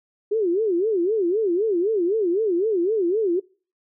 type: tone with vibrato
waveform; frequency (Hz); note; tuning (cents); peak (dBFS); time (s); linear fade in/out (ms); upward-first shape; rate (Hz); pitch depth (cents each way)
sine; 390.5; G4; -7; -18; 0.31-3.4; 10; sine; 3.9; 250
effects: noise-tail reverb RT60 0.4 s tail -25 dB re dry